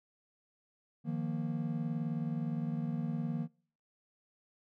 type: chord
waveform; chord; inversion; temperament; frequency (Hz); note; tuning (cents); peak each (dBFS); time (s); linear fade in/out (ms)
triangle; Eb suspended second; none; just; 155.56 / 175.01 / 233.3; Eb3 / F3 / Bb3; 0 / +4 / +2; -34 / -37 / -35; 1.04-3.48; 50
effects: noise-tail reverb RT60 0.5 s tail -26 dB re dry